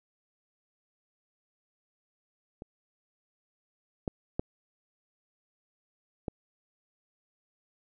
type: clicks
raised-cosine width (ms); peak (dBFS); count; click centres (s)
2; -28 / -17 / -15 / -19; 4; 2.621 / 4.078 / 4.395 / 6.282
effects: none